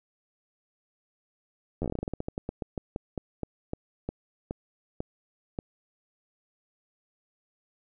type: slowing click train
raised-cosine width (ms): 2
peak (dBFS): -18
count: 26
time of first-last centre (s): 1.82-5.589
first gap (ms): 11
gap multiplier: 1.18
effects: none